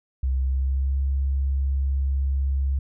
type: tone with pitch glide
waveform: sine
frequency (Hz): 65.41 to 68.03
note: C2 to C#2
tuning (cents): 0 to -32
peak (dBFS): -20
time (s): 0.23-2.79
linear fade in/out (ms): 5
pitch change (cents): +68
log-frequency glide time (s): 0.36-0.99
effects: none